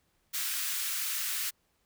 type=high-pass noise; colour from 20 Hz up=white; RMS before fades=-33 dBFS; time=0.33-1.51 s; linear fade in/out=20 ms; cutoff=1300 Hz; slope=24 dB/octave; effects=pink hiss -73 dBFS RMS until 1.85 s